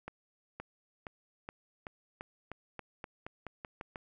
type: accelerating click train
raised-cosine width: 0.5 ms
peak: -26 dBFS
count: 14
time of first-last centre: 0.08-3.958 s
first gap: 520 ms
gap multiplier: 0.9
effects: none